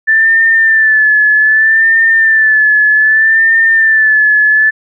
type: tone with vibrato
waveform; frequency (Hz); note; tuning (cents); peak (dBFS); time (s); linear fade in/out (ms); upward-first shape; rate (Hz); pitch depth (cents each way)
sine; 1760; A6; 0; -5; 0.07-4.71; 20; sine; 0.64; 48
effects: none